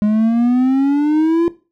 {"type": "exponential sweep", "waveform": "triangle", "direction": "up", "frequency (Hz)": [207.3, 343.9], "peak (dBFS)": -9, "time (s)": [0.02, 1.48], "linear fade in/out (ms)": 0, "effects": ["noise-tail reverb RT60 0.3 s tail -17 dB re dry"]}